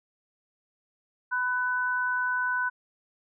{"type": "tone pair together", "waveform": "sine", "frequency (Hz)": [1000, 1498.3], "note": ["B5", "F#6"], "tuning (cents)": [21, 21], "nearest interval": "perfect fifth", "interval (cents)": 700, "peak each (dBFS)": [-30, -26], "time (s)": [1.31, 2.7], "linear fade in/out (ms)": 20, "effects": []}